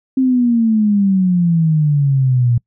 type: exponential sweep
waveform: sine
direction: down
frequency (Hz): 265.6 to 117.5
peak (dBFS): -10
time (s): 0.17-2.58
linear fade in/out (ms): 5
effects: noise-tail reverb RT60 0.1 s tail -26 dB re dry